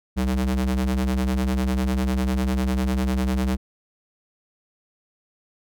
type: ring-modulated tone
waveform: square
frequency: 63 Hz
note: B1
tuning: 35 cents sharp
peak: -18 dBFS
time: 0.16-3.57 s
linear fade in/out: 20 ms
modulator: 131 Hz
effects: none